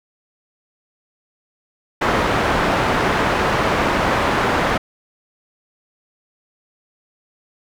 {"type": "low-pass noise", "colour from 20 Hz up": "white", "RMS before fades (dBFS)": -18, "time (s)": [2.01, 4.78], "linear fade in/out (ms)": 10, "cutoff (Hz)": 1300, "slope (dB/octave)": 12, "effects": []}